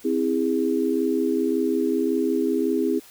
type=chord; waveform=sine; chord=C augmented; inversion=none; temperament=just; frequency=261.6 / 327 / 408.8 Hz; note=C4 / E4 / G#4; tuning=0 / -14 / -27 cents; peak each=-24 dBFS; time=0.04-3 s; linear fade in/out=20 ms; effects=white hiss -49 dBFS RMS until 3.1 s